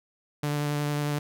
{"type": "tone with vibrato", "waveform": "sawtooth", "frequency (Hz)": 146.83, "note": "D3", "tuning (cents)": 0, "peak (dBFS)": -22, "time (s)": [0.43, 1.19], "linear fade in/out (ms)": 5, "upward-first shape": "sine", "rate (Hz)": 11, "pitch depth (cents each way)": 12, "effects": []}